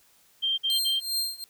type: tone bursts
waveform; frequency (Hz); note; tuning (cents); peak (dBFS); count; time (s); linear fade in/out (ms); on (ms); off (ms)
sine; 3164; G7; +15; -23; 3; 0.42-1.004; 20; 160; 52
type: tone with tremolo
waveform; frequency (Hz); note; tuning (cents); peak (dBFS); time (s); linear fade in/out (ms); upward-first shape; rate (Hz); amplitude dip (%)
sawtooth; 4186; C8; 0; -21; 0.7-1.44; 0; triangle; 2.6; 95
effects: white hiss -61 dBFS RMS until 1.49 s